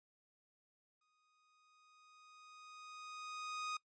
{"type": "tone with exponential growth", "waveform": "sawtooth", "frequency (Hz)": 1244.5, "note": "D#6", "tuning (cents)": 0, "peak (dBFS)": -35, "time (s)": [1.01, 3.77], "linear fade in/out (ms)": 5, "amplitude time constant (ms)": 600, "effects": ["noise-tail reverb RT60 0.1 s tail -21 dB re dry", "resampled to 16000 Hz"]}